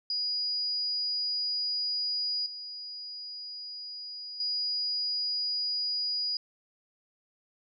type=tone with level steps; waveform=sine; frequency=4900 Hz; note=D#8; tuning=27 cents flat; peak=-28 / -38 / -28 dBFS; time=0.1-6.37 s; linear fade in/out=2 ms; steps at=2.46 / 4.4 s; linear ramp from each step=2 ms; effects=none